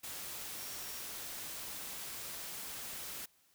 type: tone in noise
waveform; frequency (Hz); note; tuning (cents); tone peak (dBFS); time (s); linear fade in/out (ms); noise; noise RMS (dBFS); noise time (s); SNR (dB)
sine; 5588; F8; 0; -52; 0.58-1.01; 10; white; -44; 0.03-3.26; -11
effects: white hiss -70 dBFS RMS until 3.54 s